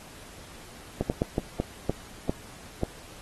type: slowing click train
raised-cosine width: 2 ms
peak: -11 dBFS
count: 8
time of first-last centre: 1.01-2.834 s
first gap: 89 ms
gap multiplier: 1.35
effects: pink hiss -48 dBFS RMS until 3.21 s + AAC 32 kbps